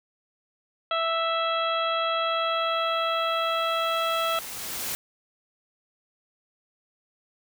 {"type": "harmonic tone", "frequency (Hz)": 659.3, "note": "E5", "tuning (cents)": 0, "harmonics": [1, 2, 3, 4, 5, 6], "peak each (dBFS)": [-28, -26, -38, -35, -32, -39], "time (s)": [0.91, 4.39], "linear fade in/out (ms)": 2}
{"type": "noise with exponential growth", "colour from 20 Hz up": "white", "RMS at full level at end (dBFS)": -30, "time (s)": [2.23, 4.95], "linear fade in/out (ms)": 0, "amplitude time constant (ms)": 590}
{"effects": []}